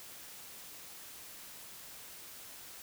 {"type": "silence", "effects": ["white hiss -50 dBFS RMS until 2.82 s"]}